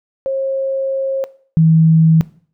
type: tone pair in turn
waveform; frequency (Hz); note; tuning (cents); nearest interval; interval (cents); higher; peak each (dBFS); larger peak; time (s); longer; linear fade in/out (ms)
sine; 538 / 161.15; C5 / E3; +48 / -39; octave + major sixth; 2087; first; -15 / -7; second; 0.26-1.24 / 1.57-2.21; first; 0
effects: noise-tail reverb RT60 0.5 s tail -19 dB re dry